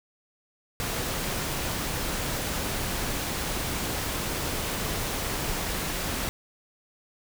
pink noise, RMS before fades -30 dBFS, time 0.8-6.29 s, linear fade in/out 0 ms, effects none

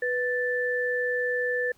sine tone pair together, 493.9 / 1760 Hz, B4 / A6, 0 / 0 cents, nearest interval octave + minor seventh, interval 2200 cents, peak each -27 dBFS, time 0.02-1.72 s, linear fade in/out 5 ms, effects pink hiss -62 dBFS RMS until 1.77 s

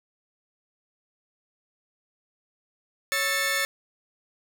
sawtooth tone cluster, 555 / 1311 / 1774 / 2188 Hz, C#5 / E6 / A6 / C#7, +2 / -10 / +14 / -23 cents, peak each -29 / -30 / -23 / -25 dBFS, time 3.12-3.65 s, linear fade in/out 0 ms, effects none

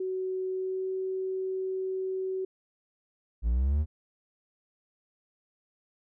sine tone with pitch glide, 374.2 to 377.5 Hz, F#4 to F#4, +20 to +35 cents, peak -29 dBFS, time 0-2.45 s, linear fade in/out 5 ms, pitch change +15 cents, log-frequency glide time 0.48-0.9 s
triangle linear sweep, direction up, 53.7 to 79 Hz, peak -21 dBFS, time 3.42-3.86 s, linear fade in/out 50 ms
effects none

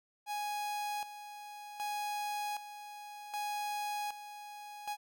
45% pulse tone with tremolo, 830.6 Hz, G#5, in tune, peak -35 dBFS, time 0.26-4.97 s, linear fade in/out 50 ms, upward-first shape square, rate 0.65 Hz, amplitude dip 70%, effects none

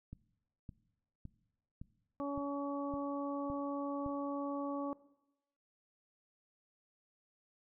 click train, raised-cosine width 5 ms, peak -34 dBFS, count 8, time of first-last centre 0.13-4.063 s, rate 1.78 Hz
harmonic tone, 282.6 Hz, C#4, 34 cents sharp, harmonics 1 / 2 / 3 / 4, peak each -38 / -41 / -47 / -44 dBFS, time 2.2-4.93 s, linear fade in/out 0 ms
effects noise-tail reverb RT60 0.9 s tail -19 dB re dry

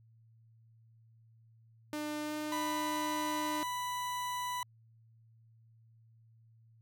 sawtooth tone with pitch glide, 300.1 to 303.4 Hz, D4 to D#4, +38 to -44 cents, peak -32 dBFS, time 1.93-3.63 s, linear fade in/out 0 ms, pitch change +18 cents, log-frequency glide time 2.2-2.36 s
40% pulse tone, 989 Hz, B5, 2 cents sharp, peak -34 dBFS, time 2.52-4.63 s, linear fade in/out 2 ms
effects added 113 Hz sine -60 dBFS peak until 6.81 s

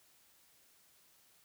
silence, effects white hiss -67 dBFS RMS until 1.44 s

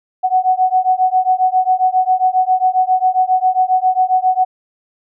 sine beating tone pair, 740 / 747.4 Hz, F#5 / F#5, 0 / +17 cents, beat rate 7.4 Hz, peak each -14 dBFS, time 0.23-4.45 s, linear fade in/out 20 ms, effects none

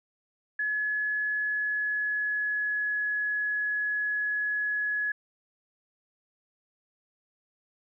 sine tone with pitch glide, 1700 to 1690.2 Hz, G#6 to G#6, +40 to +30 cents, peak -26 dBFS, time 0.59-5.12 s, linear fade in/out 5 ms, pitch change -10 cents, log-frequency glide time 1.34-3.03 s, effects none

